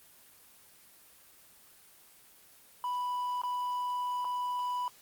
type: tone with dropouts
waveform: triangle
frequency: 987.8 Hz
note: B5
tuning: in tune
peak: -29 dBFS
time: 2.84-4.88 s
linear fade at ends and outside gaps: 1 ms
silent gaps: 3.417-3.435 / 4.246-4.25 s
effects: white hiss -58 dBFS RMS until 5.01 s + Opus 24 kbps